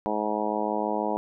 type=harmonic tone; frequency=106.3 Hz; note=G#2; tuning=41 cents sharp; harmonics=2 / 3 / 4 / 5 / 6 / 7 / 8 / 9; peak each=-33 / -33 / -33 / -33 / -33 / -33 / -33 / -33 dBFS; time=0.06-1.17 s; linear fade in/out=0 ms; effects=none